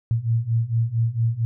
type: beating tone pair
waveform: sine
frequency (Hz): 112.7 / 117.1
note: A2 / A#2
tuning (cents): +42 / +8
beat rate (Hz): 4.4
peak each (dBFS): -23 / -21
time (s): 0.11-1.45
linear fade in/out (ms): 0
effects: none